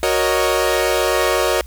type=chord; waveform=sawtooth; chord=D# minor seventh; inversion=first; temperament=equal; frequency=370 / 466.2 / 554.4 / 622.3 Hz; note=F#4 / A#4 / C#5 / D#5; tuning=0 / 0 / 0 / 0 cents; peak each=-17 dBFS; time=0.03-1.61 s; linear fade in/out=0 ms; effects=added 60 Hz sine -33 dBFS peak until 1.66 s + white hiss -49 dBFS RMS until 1.66 s